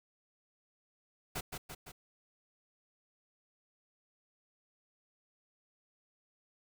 pink noise with echo, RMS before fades -38 dBFS, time 1.35-1.41 s, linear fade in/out 10 ms, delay 170 ms, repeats 3, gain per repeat -4 dB, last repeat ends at 1.92 s, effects none

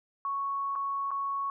sine tone with dropouts, 1108.7 Hz, C#6, in tune, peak -29 dBFS, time 0.25-1.5 s, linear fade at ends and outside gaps 1 ms, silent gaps 0.754-0.759 / 1.107-1.114 s, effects none

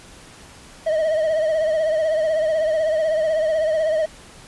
triangle tone with vibrato, 630 Hz, D#5, 21 cents sharp, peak -15 dBFS, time 0.86-4.06 s, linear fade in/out 10 ms, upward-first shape triangle, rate 16 Hz, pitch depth 72 cents each way, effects pink hiss -44 dBFS RMS until 4.47 s + resampled to 24000 Hz

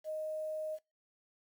sine tone with quantisation, 622.3 Hz, D#5, in tune, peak -35 dBFS, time 0.04-0.79 s, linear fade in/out 50 ms, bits 10, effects noise-tail reverb RT60 0.2 s tail -22 dB re dry + MP3 96 kbps

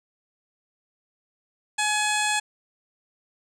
15% pulse tone with low-pass filter, 845 Hz, G#5, 30 cents sharp, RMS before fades -24 dBFS, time 1.78-2.4 s, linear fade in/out 10 ms, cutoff 7700 Hz, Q 2.4, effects none

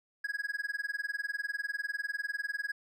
triangle tone with tremolo, 1661.2 Hz, G#6, in tune, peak -28 dBFS, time 0.24-2.72 s, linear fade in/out 5 ms, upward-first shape sine, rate 20 Hz, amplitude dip 100%, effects none

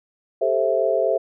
sine chord, A minor seventh, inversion third, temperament just, 396 / 440 / 528 / 660 Hz, G4 / A4 / C5 / E5, +18 / 0 / +16 / +2 cents, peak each -25 / -24 / -22 / -21 dBFS, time 0.41-1.18 s, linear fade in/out 10 ms, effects none

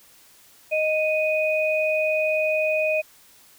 sine tone pair together, 622.3 / 2489 Hz, D#5 / D#7, 0 / 0 cents, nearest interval 2 octaves, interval 2400 cents, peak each -21 / -24 dBFS, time 0.71-3.02 s, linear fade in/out 20 ms, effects white hiss -53 dBFS RMS until 3.58 s

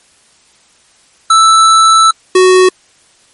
square tone pair in turn, 1320 / 370.4 Hz, E6 / F#4, +2 / +2 cents, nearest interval octave + minor seventh, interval 2200 cents, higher first, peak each -4 dBFS, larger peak neither, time 1.3-2.11 / 2.35-2.69 s, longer first, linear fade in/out 5 ms, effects white hiss -48 dBFS RMS until 3.33 s + MP3 48 kbps

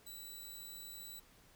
10% pulse tone, 3951 Hz, B7, in tune, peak -40 dBFS, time 0.06-1.2 s, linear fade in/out 10 ms, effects pink hiss -65 dBFS RMS until 1.55 s

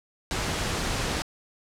pink noise, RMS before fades -28 dBFS, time 0.31-1.22 s, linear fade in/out 0 ms, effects low-pass 8000 Hz 12 dB/octave

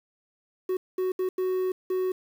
triangle tone bursts at uneven times, 371.1 Hz, F#4, 5 cents sharp, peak -22 dBFS, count 5, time 0.69-0.77 / 0.98-1.12 / 1.19-1.29 / 1.38-1.72 / 1.9-2.12 s, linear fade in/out 5 ms, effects 8-bit

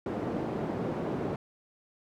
white band-pass noise, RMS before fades -33 dBFS, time 0.06-1.36 s, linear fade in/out 2 ms, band 130 to 420 Hz, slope 12 dB/octave, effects none

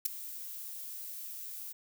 violet noise with ADSR envelope, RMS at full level -26 dBFS, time 0.05-1.73 s, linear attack 8 ms, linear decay 10 ms, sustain -17 dB, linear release 14 ms, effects none

